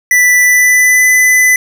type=tone with pitch glide; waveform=square; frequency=1978 to 2006 Hz; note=B6 to B6; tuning=+2 to +26 cents; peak=-6 dBFS; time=0.11-1.56 s; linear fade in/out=2 ms; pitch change=+24 cents; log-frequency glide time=0.38-1.07 s; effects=7-bit